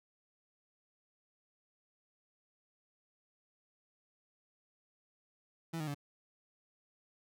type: tone with pitch steps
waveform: 30% pulse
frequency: 164.81 / 153.77 / 143.48 Hz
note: E3 / D#3 / D3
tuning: 0 / -20 / -40 cents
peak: -34 dBFS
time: 5.73-5.946 s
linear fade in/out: 10 ms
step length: 72 ms
effects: none